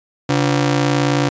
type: ring-modulated tone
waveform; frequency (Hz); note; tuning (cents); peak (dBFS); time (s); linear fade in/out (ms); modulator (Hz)
sawtooth; 212.7; G#3; +42; -7; 0.29-1.29; 5; 76.8
effects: resampled to 16000 Hz